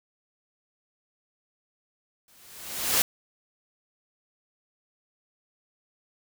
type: noise with exponential growth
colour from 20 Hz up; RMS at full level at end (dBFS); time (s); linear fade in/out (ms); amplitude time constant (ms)
white; -20; 2.28-3.02; 2; 160
effects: none